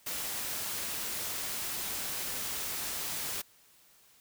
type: noise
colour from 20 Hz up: white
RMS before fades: -36 dBFS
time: 0.06-3.42 s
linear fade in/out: 10 ms
effects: white hiss -62 dBFS RMS until 4.2 s